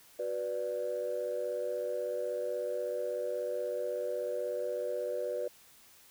sine chord, B minor, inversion second, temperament equal with one note detuned, 370 / 491 / 587.3 Hz, F#4 / B4 / D5, 0 / -10 / 0 cents, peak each -40 / -34 / -35 dBFS, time 0.19-5.48 s, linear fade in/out 5 ms, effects tanh soft clip ceiling -25 dBFS + white hiss -59 dBFS RMS until 6.1 s

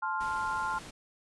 sine chord, F major, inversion first, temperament just, 873.1 / 1047.7 / 1396.9 Hz, A5 / C6 / F6, -14 / +2 / 0 cents, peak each -34 dBFS, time 0.02-0.79 s, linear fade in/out 10 ms
pink low-pass noise, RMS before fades -47 dBFS, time 0.2-0.91 s, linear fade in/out 10 ms, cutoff 10000 Hz, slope 48 dB/octave
effects none

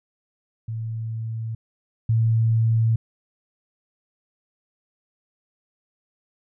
sine tone pair in turn, 112.4 / 113.04 Hz, A2 / A2, +37 / +47 cents, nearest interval unison, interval 10 cents, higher second, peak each -26 / -16 dBFS, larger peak second, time 0.68-1.55 / 2.09-2.96 s, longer neither, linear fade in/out 5 ms, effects none

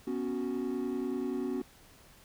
triangle chord, B suspended second, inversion none, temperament equal, 246.9 / 277.2 / 370 Hz, B3 / C#4 / F#4, 0 / 0 / 0 cents, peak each -33 dBFS, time 0.07-1.62 s, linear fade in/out 5 ms, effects tanh soft clip ceiling -23 dBFS + pink hiss -58 dBFS RMS until 2.24 s

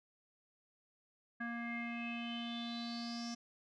square tone with low-pass filter sweep, 235 Hz, A#3, 14 cents sharp, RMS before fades -42 dBFS, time 1.4-3.35 s, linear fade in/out 10 ms, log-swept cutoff 1700 to 5700 Hz, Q 8.8, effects none

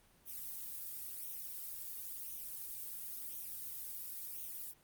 violet noise with flanger, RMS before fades -45 dBFS, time 0.25-4.74 s, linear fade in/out 50 ms, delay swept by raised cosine 0.31 to 1.81 ms, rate 0.96 Hz, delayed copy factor +0.75, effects pink hiss -67 dBFS RMS until 4.83 s + Opus 32 kbps

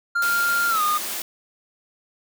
triangle tone with pitch glide, 1396.9 to 1223.1 Hz, F6 to D#6, 0 to -30 cents, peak -17 dBFS, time 0.15-0.98 s, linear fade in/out 10 ms, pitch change -230 cents, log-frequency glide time 0.69-0.82 s
white high-pass noise, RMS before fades -29 dBFS, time 0.22-1.22 s, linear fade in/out 2 ms, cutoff 170 Hz, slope 24 dB/octave
effects none

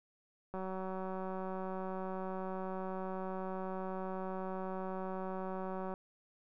click train, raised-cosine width 1 ms, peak -28 dBFS, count 1016, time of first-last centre 0.54-5.939 s, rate 188 Hz, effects none

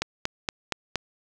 click train, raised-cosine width 0.2 ms, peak -8 dBFS, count 5, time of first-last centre 0.02-0.957 s, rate 4.27 Hz, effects none

